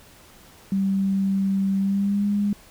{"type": "tone with pitch glide", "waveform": "sine", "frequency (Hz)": [194.5, 204.1], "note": ["G3", "G#3"], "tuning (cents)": [-13, -30], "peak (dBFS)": -19, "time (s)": [0.72, 2.53], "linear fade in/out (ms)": 2, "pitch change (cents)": 83, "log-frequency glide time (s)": [1.78, 2.27], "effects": ["pink hiss -50 dBFS RMS until 2.7 s"]}